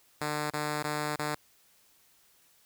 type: tone with dropouts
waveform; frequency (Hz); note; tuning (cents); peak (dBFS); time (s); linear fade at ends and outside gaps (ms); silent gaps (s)
5% pulse; 150; D3; +37; -19; 0.21-1.35; 5; 0.504-0.535 / 0.827-0.841 / 1.16-1.19
effects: white hiss -64 dBFS RMS until 2.65 s